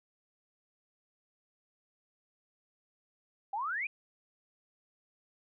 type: exponential sweep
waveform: sine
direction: up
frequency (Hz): 762 to 2526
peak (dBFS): -32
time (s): 3.53-3.87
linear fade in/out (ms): 5
effects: none